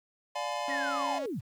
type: chord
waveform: square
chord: D diminished seventh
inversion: none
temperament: just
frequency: 587.3 / 704.8 / 845.8 / 1014.9 Hz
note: D5 / F5 / Ab5 / Cb6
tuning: 0 / +16 / +31 / +47 cents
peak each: -38 dBFS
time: 0.35-1.19 s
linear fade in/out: 10 ms
type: tone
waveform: sawtooth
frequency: 277.2 Hz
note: C#4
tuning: in tune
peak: -34 dBFS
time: 0.68-1.26 s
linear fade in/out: 2 ms
type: linear sweep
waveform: sine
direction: down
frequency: 1957 to 77.78 Hz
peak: -32 dBFS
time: 0.69-1.41 s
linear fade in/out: 20 ms
effects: low-pass 7000 Hz 12 dB/octave + 10-bit